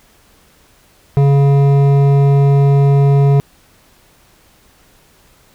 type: tone with hard clipping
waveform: sine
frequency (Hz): 140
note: C#3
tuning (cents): +18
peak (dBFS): -9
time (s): 1.17-3.4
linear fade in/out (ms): 0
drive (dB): 11
effects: pink hiss -50 dBFS RMS until 5.54 s